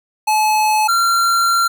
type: tone pair in turn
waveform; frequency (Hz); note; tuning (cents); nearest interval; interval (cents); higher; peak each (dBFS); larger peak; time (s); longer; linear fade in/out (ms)
square; 859 / 1371.9; A5 / F6; -42 / -31; minor sixth; 811; second; -13; neither; 0.27-0.88 / 0.88-1.68; second; 10
effects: none